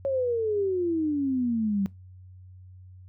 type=exponential sweep; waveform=sine; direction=down; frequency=556 to 191.8 Hz; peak=-23 dBFS; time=0.05-1.86 s; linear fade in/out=0 ms; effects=noise-tail reverb RT60 0.2 s tail -21 dB re dry + added 92 Hz sine -45 dBFS peak until 3.08 s